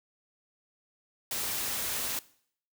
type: noise with amplitude modulation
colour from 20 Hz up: white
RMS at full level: -31 dBFS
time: 1.31-2.19 s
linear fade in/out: 2 ms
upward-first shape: sine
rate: 259 Hz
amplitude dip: 40%
effects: noise-tail reverb RT60 0.6 s tail -20 dB re dry